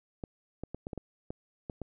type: clicks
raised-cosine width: 2 ms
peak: -24 dBFS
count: 9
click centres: 0.238 / 0.636 / 0.746 / 0.869 / 0.932 / 0.977 / 1.305 / 1.698 / 1.817 s
effects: none